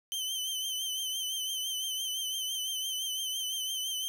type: tone with vibrato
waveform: sawtooth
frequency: 3082 Hz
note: G7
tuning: 30 cents flat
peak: -29 dBFS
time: 0.12-4.08 s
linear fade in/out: 0 ms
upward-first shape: triangle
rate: 5.9 Hz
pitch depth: 63 cents each way
effects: none